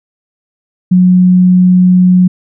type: tone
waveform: sine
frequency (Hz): 182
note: F#3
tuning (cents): -28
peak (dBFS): -3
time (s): 0.91-2.28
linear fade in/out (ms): 10
effects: none